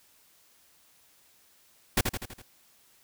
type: noise with echo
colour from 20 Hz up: pink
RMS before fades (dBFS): -22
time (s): 1.97-2.01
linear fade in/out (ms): 5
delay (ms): 82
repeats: 5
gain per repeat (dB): -5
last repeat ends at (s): 2.42
effects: white hiss -62 dBFS RMS until 3.03 s